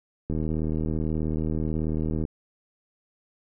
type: click train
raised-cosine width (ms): 3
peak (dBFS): -16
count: 154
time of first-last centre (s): 0.3-2.252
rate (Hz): 78.4
effects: none